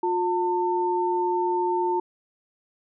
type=tone pair together; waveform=sine; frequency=356.6 / 898.6 Hz; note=F4 / A5; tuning=+36 / +36 cents; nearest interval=octave + major third; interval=1600 cents; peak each=-24 dBFS; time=0.03-2 s; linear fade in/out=5 ms; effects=none